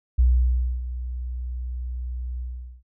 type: tone with ADSR envelope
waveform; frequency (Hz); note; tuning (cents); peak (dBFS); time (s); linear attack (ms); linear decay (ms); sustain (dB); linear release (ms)
sine; 61.74; B1; 0; -13; 0.18-2.83; 13; 620; -14; 430
effects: none